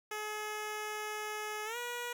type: tone with pitch glide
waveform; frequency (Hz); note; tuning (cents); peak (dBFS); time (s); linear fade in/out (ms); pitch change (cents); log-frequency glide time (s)
10% pulse; 424.9 to 482.5; G#4 to B4; +40 to -40; -29; 0.11-2.13; 5; +220; 1.65-1.77
effects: 11-bit